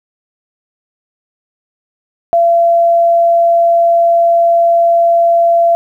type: tone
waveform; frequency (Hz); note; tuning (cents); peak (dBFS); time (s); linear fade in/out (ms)
sine; 680; F5; -46; -6; 2.33-5.75; 0
effects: 8-bit